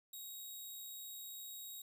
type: tone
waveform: 5% pulse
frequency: 3793 Hz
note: A#7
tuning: 29 cents sharp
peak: -39 dBFS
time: 0.13-1.82 s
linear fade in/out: 5 ms
effects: 13-bit